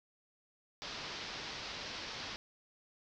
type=low-pass noise; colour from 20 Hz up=white; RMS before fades=-44 dBFS; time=0.82-2.36 s; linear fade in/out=0 ms; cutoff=5400 Hz; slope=48 dB/octave; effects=none